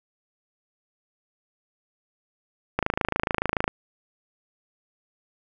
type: click train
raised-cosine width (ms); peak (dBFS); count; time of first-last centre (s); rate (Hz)
0.5; -7; 25; 2.79-3.679; 27
effects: none